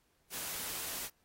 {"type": "noise", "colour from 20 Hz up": "white", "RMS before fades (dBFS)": -40, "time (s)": [0.3, 1.1], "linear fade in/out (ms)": 50, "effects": ["pink hiss -74 dBFS RMS until 1.24 s", "AAC 48 kbps"]}